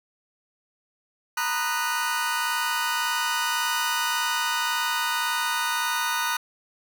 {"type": "chord", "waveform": "sawtooth", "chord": "B major seventh", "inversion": "third", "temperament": "just", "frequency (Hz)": [926, 987.8, 1234.7, 1481.6], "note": ["A#5", "B5", "D#6", "F#6"], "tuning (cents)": [-12, 0, -14, 2], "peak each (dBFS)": [-26, -28, -26, -24], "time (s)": [1.37, 6.37], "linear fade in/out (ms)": 5, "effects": []}